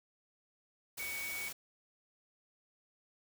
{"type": "tone in noise", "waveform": "sine", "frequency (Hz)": 2250, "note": "C#7", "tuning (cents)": 25, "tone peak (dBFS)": -39, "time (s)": [0.99, 1.49], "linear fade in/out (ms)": 10, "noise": "white", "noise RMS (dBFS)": -44, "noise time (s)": [0.97, 1.53], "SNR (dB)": 2, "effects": []}